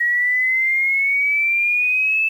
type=exponential sweep; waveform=sine; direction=up; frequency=1900 to 2637 Hz; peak=-15 dBFS; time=0-2.29 s; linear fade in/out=10 ms; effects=8-bit